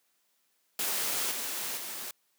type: noise with level steps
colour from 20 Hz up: white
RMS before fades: -31 / -35 / -39 dBFS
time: 0.79-2.11 s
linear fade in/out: 2 ms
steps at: 1.31 / 1.77 s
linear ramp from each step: 5 ms
effects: white hiss -73 dBFS RMS until 2.38 s + high-pass 200 Hz 12 dB/octave